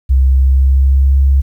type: tone with pitch glide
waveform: sine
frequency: 65.9 to 68.11 Hz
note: C2 to C#2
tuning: +13 to -30 cents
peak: -6 dBFS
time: 0.09-1.42 s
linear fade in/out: 20 ms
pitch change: +57 cents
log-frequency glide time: 0.26-1.2 s
effects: 8-bit